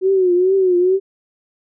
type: tone with vibrato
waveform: sine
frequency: 370 Hz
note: F#4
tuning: in tune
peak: -11 dBFS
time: 0.01-1 s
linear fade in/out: 50 ms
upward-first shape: triangle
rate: 2.3 Hz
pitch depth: 100 cents each way
effects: none